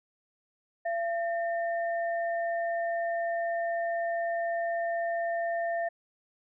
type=tone pair together; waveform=sine; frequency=679 / 1811.2 Hz; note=F5 / A6; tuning=-49 / +50 cents; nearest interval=octave + perfect fourth; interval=1699 cents; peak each=-28 / -37 dBFS; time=0.85-5.89 s; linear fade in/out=10 ms; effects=none